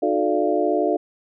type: tone cluster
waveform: sine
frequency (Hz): 305.1 / 362.4 / 435.1 / 589 / 688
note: D#4 / F#4 / A4 / D5 / F5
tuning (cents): -34 / -36 / -19 / +5 / -26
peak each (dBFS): -24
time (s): 0.02-0.97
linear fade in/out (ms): 10
effects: none